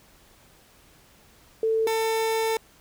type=tone pair in turn; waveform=sine / 30% pulse; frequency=444.9 / 446.7 Hz; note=A4 / A4; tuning=+19 / +26 cents; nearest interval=unison; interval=7 cents; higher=second; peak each=-20 dBFS; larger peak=neither; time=1.63-1.87 / 1.87-2.57 s; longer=second; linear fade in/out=2 ms; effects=pink hiss -56 dBFS RMS until 2.8 s